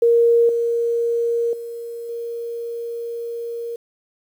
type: tone with level steps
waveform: sine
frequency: 467.9 Hz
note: A#4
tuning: 6 cents sharp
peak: -11 / -17 / -28 / -25 dBFS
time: 0.02-3.76 s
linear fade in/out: 5 ms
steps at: 0.49 / 1.53 / 2.09 s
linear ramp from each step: 2 ms
effects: 8-bit